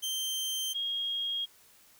sawtooth / sine tone pair in turn, 3136 / 3264 Hz, G7 / G#7, 0 / -31 cents, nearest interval minor second, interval 69 cents, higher second, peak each -28 / -30 dBFS, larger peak first, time 0.02-0.74 / 0.74-1.46 s, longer neither, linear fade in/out 20 ms, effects white hiss -60 dBFS RMS until 1.99 s

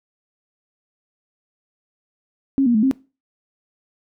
sine tone with pitch steps, 272.2 / 238.5 / 215.3 / 266.1 Hz, C#4 / A#3 / A3 / C4, -31 / +40 / -37 / +29 cents, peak -13 dBFS, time 2.58-2.912 s, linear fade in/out 0 ms, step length 83 ms, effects noise-tail reverb RT60 0.3 s tail -20 dB re dry

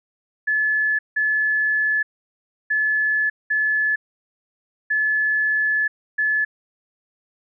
sine tone bursts at uneven times, 1722 Hz, A6, 38 cents flat, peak -17 dBFS, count 6, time 0.47-0.99 / 1.16-2.03 / 2.7-3.3 / 3.5-3.96 / 4.9-5.88 / 6.18-6.45 s, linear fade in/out 10 ms, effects none

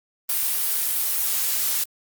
blue noise, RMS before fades -23 dBFS, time 0.29-1.84 s, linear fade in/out 5 ms, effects Opus 32 kbps

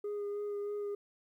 sine tone with vibrato, 410.5 Hz, G#4, 20 cents flat, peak -32 dBFS, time 0.04-0.95 s, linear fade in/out 5 ms, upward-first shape sine, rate 3.2 Hz, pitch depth 15 cents each way, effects tanh soft clip ceiling -34 dBFS + 12-bit

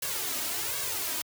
white noise with flanger, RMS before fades -32 dBFS, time 0.02-1.22 s, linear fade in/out 5 ms, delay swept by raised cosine 1.8 to 3.2 ms, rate 1.3 Hz, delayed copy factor +0.9, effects high-pass 80 Hz 12 dB/octave

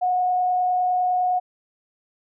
sine tone with frequency modulation, 728 Hz, F#5, 28 cents flat, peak -18 dBFS, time 0.01-1.4 s, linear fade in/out 20 ms, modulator 29.8 Hz, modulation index 0.25, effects none

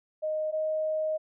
sine tone pair in turn, 620 / 624.3 Hz, D#5 / D#5, -6 / +6 cents, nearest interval unison, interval 12 cents, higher second, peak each -27 / -26 dBFS, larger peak second, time 0.22-0.52 / 0.52-1.18 s, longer second, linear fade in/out 20 ms, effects none

